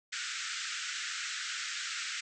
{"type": "band-pass noise", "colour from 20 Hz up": "pink", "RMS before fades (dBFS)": -38, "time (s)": [0.12, 2.21], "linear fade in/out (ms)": 10, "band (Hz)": [1300, 7900], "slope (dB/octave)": 96, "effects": []}